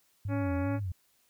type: tone with vibrato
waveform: sine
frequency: 96.2 Hz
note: G2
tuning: 32 cents flat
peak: -31 dBFS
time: 0.25-0.92 s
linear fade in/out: 5 ms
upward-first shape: sine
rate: 2.5 Hz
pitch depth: 200 cents each way
type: harmonic tone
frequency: 280 Hz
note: C#4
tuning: 18 cents sharp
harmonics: 1 / 2 / 3 / 4 / 5 / 6 / 7 / 8 / 9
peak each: -31 / -37 / -43 / -47 / -46 / -49 / -54 / -52 / -54 dBFS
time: 0.28-0.8 s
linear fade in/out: 50 ms
effects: white hiss -69 dBFS RMS until 1.29 s

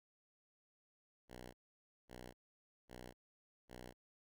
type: tone bursts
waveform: 5% pulse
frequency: 61.5 Hz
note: B1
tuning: 7 cents flat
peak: -40 dBFS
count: 4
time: 1.28-3.94 s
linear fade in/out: 50 ms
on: 260 ms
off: 540 ms
effects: none

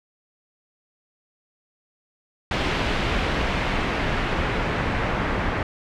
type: noise with low-pass filter sweep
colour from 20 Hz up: pink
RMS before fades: -24 dBFS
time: 2.51-5.63 s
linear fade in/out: 2 ms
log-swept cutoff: 3100 to 1800 Hz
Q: 1.1
effects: none

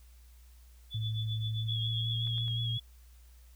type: tone with tremolo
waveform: sine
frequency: 3458 Hz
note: A7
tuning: 31 cents flat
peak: -36 dBFS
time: 0.9-2.48 s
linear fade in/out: 50 ms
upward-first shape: triangle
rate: 7.6 Hz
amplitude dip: 95%
type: tone with pitch glide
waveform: sine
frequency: 110 to 116.14 Hz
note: A2 to A#2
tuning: 0 to -6 cents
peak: -31 dBFS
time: 0.94-2.78 s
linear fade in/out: 10 ms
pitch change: +94 cents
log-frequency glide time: 1.5-2.27 s
type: tone with vibrato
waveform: sine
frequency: 3330 Hz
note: G#7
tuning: 4 cents sharp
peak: -35 dBFS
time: 1.68-2.8 s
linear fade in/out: 10 ms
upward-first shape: sine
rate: 5.6 Hz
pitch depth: 33 cents each way
type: clicks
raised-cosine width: 0.3 ms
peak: -38 dBFS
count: 3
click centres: 2.273 / 2.381 / 2.481 s
effects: added 60 Hz sine -53 dBFS peak until 3.55 s + white hiss -66 dBFS RMS until 3.55 s

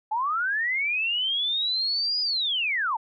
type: linear two-way sweep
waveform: sine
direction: up then down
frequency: 830.6 to 4978 to 830.6 Hz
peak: -23 dBFS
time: 0.11-2.97 s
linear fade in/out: 10 ms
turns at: 2.21 s
effects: none

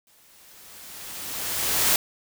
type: noise with exponential growth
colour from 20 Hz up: white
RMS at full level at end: -19 dBFS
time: 0.07-1.96 s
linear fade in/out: 1 ms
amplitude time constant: 410 ms
effects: none

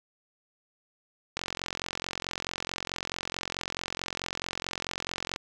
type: click train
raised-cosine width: 0.2 ms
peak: -14 dBFS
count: 179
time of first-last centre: 1.37-5.361 s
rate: 44.6 Hz
effects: none

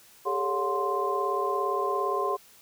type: tone cluster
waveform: sine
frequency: 400.2 / 437.6 / 561 / 724 / 1046 Hz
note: G4 / A4 / C#5 / F#5 / C6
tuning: +36 / -9 / +21 / -38 / -1 cents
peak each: -30 / -34 / -35 / -34 / -28 dBFS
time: 0.25-2.37 s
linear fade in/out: 20 ms
effects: white hiss -55 dBFS RMS until 2.61 s

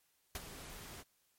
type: noise with ADSR envelope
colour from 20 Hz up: pink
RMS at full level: -39 dBFS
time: 0.35-1.04 s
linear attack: 3 ms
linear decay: 33 ms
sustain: -11 dB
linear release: 39 ms
effects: white hiss -75 dBFS RMS until 1.38 s + MP3 64 kbps

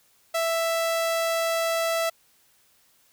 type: tone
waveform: sawtooth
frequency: 661 Hz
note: E5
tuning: 5 cents sharp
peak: -19 dBFS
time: 0.34-2.1 s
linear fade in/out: 10 ms
effects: white hiss -62 dBFS RMS until 3.12 s

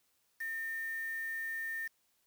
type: tone with quantisation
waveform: sine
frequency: 1815 Hz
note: A#6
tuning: 47 cents flat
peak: -36 dBFS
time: 0.4-1.88 s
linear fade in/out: 10 ms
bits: 8
effects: white hiss -75 dBFS RMS until 2.26 s

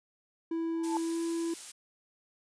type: tone with pitch glide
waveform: triangle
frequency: 329.6 to 333.4 Hz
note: E4 to E4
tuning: 0 to +20 cents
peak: -28 dBFS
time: 0.51-1.54 s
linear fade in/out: 5 ms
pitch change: +20 cents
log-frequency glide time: 1.04-1.21 s
type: tone with exponential growth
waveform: sine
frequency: 880 Hz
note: A5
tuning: in tune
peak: -27 dBFS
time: 0.73-0.97 s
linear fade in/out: 1 ms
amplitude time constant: 52 ms
type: noise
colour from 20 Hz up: blue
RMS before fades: -41 dBFS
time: 0.83-1.72 s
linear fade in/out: 10 ms
effects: resampled to 22050 Hz

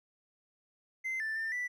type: tone with pitch steps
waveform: triangle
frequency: 2070 / 1767 / 1794 / 1972 Hz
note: C7 / A6 / A6 / B6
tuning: -19 / +7 / +33 / -3 cents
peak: -30 dBFS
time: 1.04-1.68 s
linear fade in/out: 20 ms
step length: 160 ms
effects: tanh soft clip ceiling -28 dBFS

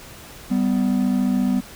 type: tone pair together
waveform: triangle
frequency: 195.1 / 249.6 Hz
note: G3 / B3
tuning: -8 / +19 cents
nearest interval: major third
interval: 427 cents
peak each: -18 / -17 dBFS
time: 0.5-1.61 s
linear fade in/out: 20 ms
effects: tanh soft clip ceiling -7 dBFS + pink hiss -41 dBFS RMS until 1.75 s

